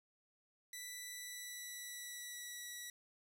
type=tone with pitch glide; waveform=10% pulse; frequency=1975.5 to 1941.6 Hz; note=B6 to B6; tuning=0 to -30 cents; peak=-37 dBFS; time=0.73-2.9 s; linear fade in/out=2 ms; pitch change=-30 cents; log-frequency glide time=1.09-2.67 s; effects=none